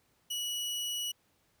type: tone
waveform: sawtooth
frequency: 2930 Hz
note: F#7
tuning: 18 cents flat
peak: -30 dBFS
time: 0.3-1.12 s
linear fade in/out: 10 ms
effects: pink hiss -71 dBFS RMS until 1.6 s + high-pass 60 Hz 12 dB/octave